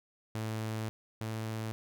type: tone pair in turn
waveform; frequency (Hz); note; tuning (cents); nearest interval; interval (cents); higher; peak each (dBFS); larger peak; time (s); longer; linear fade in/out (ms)
sawtooth; 110 / 110.57; A2 / A2; 0 / +9; unison; 9; second; -30 / -31; first; 0.35-0.89 / 1.21-1.72; first; 0
effects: none